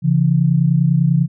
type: tone pair together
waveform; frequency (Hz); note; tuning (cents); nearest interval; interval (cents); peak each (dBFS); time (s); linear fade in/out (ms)
sine; 138.59 / 168.66; C#3 / E3; 0 / +40; minor third; 340; -14; 0.02-1.28; 50
effects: none